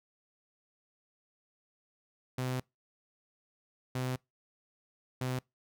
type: tone bursts at uneven times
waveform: sawtooth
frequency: 127.9 Hz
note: C3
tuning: 39 cents flat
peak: -28 dBFS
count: 3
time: 2.38-2.6 / 3.95-4.16 / 5.21-5.39 s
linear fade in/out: 5 ms
effects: noise-tail reverb RT60 0.2 s tail -25 dB re dry